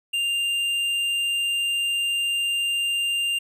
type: tone with tanh clipping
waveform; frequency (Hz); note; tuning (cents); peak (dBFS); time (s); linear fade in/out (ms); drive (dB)
sine; 2794; F7; 0; -23; 0.13-3.39; 10; 9
effects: none